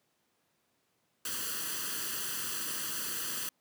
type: noise with comb filter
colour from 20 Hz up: white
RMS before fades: -36 dBFS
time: 1.25-3.49 s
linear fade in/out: 2 ms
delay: 0.66 ms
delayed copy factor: +0.75
effects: pink hiss -75 dBFS RMS until 3.6 s + high-pass 150 Hz 12 dB/octave